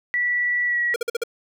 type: tone with pitch glide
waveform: sine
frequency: 1953 to 1921.7 Hz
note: B6 to B6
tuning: -20 to -48 cents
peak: -19 dBFS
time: 0.14-0.94 s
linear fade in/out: 0 ms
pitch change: -28 cents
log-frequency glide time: 0.65-0.79 s
type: tone bursts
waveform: square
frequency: 469.9 Hz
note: A#4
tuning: 14 cents sharp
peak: -21 dBFS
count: 5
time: 0.94-1.237 s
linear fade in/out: 5 ms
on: 21 ms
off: 48 ms
effects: none